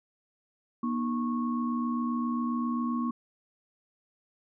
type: tone cluster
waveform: sine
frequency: 239.4 / 306.9 / 1099 Hz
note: A#3 / D#4 / C#6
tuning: +46 / -24 / -15 cents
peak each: -28 / -37 / -35 dBFS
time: 0.83-3.11 s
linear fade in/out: 5 ms
effects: none